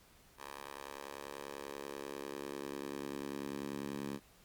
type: tone with high-pass filter sweep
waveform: 10% pulse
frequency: 70.2 Hz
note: C#2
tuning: 22 cents sharp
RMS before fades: -44 dBFS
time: 0.37-4.2 s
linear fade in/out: 50 ms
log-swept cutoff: 770 to 200 Hz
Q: 1.5
effects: pink hiss -64 dBFS RMS until 4.44 s + Opus 48 kbps